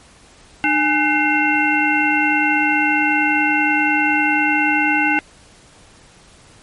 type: harmonic tone with a mistuned harmonic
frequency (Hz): 301.7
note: D4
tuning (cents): +47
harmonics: 1 / 3 / 5 / 7 / 9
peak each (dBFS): -20 / -20 / -20 / -20 / -20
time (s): 0.64-5.19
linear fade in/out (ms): 0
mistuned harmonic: 3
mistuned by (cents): -150
effects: pink hiss -47 dBFS RMS until 6.62 s + MP3 48 kbps